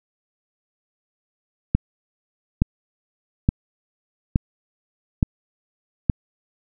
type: click train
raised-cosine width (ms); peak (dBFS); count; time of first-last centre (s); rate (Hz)
5; -3; 6; 1.75-6.098; 1.15
effects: none